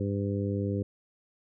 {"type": "harmonic tone", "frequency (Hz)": 100, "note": "G2", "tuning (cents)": 35, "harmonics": [1, 2, 3, 4, 5], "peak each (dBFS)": [-30, -33, -35, -36, -37], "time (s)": [0, 0.83], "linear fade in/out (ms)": 5, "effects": []}